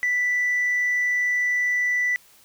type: tone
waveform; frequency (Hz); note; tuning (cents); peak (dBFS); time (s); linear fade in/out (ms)
sine; 1975.5; B6; 0; -18; 0.03-2.16; 0
effects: tanh soft clip ceiling -17 dBFS + white hiss -54 dBFS RMS until 2.44 s